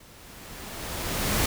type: noise with level ramp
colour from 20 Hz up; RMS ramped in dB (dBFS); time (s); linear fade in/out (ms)
pink; -52 to -23; 0-1.46; 5
effects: none